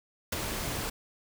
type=noise with ADSR envelope; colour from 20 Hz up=pink; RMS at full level=-28 dBFS; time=0.32-0.9 s; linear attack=6 ms; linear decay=19 ms; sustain=-6 dB; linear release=8 ms; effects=none